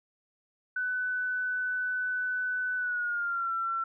sine tone with pitch glide, 1499 to 1351 Hz, F#6 to E6, +22 to +42 cents, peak -28 dBFS, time 0.76-3.84 s, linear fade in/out 5 ms, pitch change -180 cents, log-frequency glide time 2.77-3.52 s, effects none

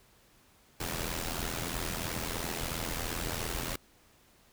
pink noise with amplitude modulation, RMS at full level -32 dBFS, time 0.8-3.76 s, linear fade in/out 5 ms, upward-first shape sine, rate 83 Hz, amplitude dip 75%, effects pink hiss -63 dBFS RMS until 4.52 s

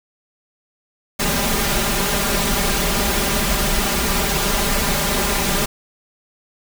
pink noise with comb filter, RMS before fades -19 dBFS, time 1.19-5.66 s, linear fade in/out 10 ms, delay 5 ms, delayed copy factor +0.95, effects none

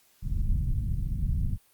pink low-pass noise, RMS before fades -27 dBFS, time 0.22-1.58 s, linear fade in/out 50 ms, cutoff 150 Hz, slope 24 dB/octave, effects white hiss -63 dBFS RMS until 1.73 s + Opus 48 kbps

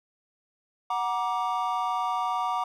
triangle chord, Gb augmented, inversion none, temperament equal with one note detuned, 740 / 945.9 / 1174.7 Hz, Gb5 / Bb5 / D6, 0 / +25 / 0 cents, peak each -28 dBFS, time 0.9-2.64 s, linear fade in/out 5 ms, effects none

